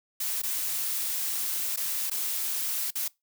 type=noise with dropouts; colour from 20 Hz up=blue; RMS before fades=-30 dBFS; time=0.2-3.08 s; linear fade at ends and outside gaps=5 ms; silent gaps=0.419-0.433 / 1.762-1.772 / 2.1-2.112 / 2.906-2.954 s; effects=noise-tail reverb RT60 0.2 s tail -23 dB re dry